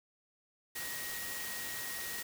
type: tone in noise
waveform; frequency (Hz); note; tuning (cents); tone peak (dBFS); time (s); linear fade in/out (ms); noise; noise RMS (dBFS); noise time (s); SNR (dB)
sine; 1888; A#6; +22; -44; 0.75-2.23; 10; white; -41; 0.75-2.23; -6
effects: none